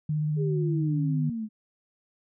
sine tone with vibrato, 152 Hz, D#3, 40 cents flat, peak -24 dBFS, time 0.09-1.3 s, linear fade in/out 5 ms, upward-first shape square, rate 16 Hz, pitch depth 16 cents each way
sine exponential sweep, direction down, 418.6 to 211 Hz, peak -29 dBFS, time 0.36-1.49 s, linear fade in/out 50 ms
effects none

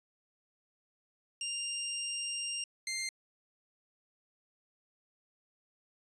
15% pulse tone pair in turn, 2794 / 2098 Hz, F7 / C7, 0 / +4 cents, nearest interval perfect fourth, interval 496 cents, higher first, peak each -27 / -28 dBFS, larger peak first, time 1.41-2.64 / 2.87-3.09 s, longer first, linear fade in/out 2 ms, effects resampled to 22050 Hz

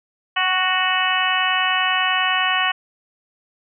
harmonic tone with a mistuned harmonic, 370 Hz, F#4, in tune, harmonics 2 / 3 / 4 / 5 / 6 / 7 / 8, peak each -25 / -23 / -26 / -23 / -29 / -25 / -23 dBFS, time 0.36-2.72 s, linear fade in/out 10 ms, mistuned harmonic 2, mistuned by +16 cents, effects none

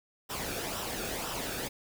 pink noise with flanger, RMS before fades -36 dBFS, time 0.29-1.69 s, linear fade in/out 20 ms, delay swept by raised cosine 0.45 to 1.01 ms, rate 2 Hz, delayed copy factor -0.55, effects none

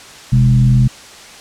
sine tone with frequency modulation, 127 Hz, B2, 49 cents sharp, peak -7 dBFS, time 0.32-0.88 s, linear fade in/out 10 ms, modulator 77.9 Hz, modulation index 0.67, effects white hiss -36 dBFS RMS until 1.4 s + low-pass 7000 Hz 12 dB/octave

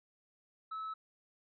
triangle tone, 1300 Hz, E6, 24 cents flat, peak -36 dBFS, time 0.71-0.94 s, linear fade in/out 10 ms, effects tanh soft clip ceiling -32 dBFS + resampled to 11025 Hz

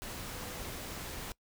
sine tone in noise, 496.8 Hz, B4, 10 cents sharp, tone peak -51 dBFS, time 0.32-0.63 s, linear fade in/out 0 ms, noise pink, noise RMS -42 dBFS, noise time 0.02-1.32 s, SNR -12 dB, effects noise-tail reverb RT60 0.1 s tail -22 dB re dry

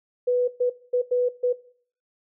sine tone bursts at uneven times, 493.9 Hz, B4, in tune, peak -18 dBFS, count 5, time 0.27-0.48 / 0.6-0.7 / 0.93-1.02 / 1.11-1.29 / 1.43-1.53 s, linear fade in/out 10 ms, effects noise-tail reverb RT60 0.5 s tail -18 dB re dry

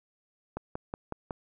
click train, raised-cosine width 1 ms, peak -20 dBFS, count 5, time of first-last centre 0.57-1.308 s, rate 5.42 Hz, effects none

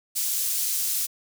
pink high-pass noise, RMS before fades -26 dBFS, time 0.15-1.07 s, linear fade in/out 20 ms, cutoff 7300 Hz, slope 12 dB/octave, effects none

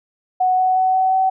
sine tone with pitch steps, 740 / 744.7 / 749.5 / 754.2 / 759 Hz, F#5 / F#5 / F#5 / F#5 / F#5, 0 / +11 / +22 / +33 / +44 cents, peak -13 dBFS, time 0.4-1.3 s, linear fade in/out 10 ms, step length 180 ms, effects none

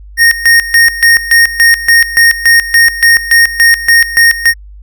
square tone with tremolo, 1853 Hz, A#6, 11 cents flat, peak -3 dBFS, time 0.17-4.54 s, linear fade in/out 50 ms, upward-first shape square, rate 3.5 Hz, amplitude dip 80%, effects added 50 Hz sine -29 dBFS peak until 4.82 s

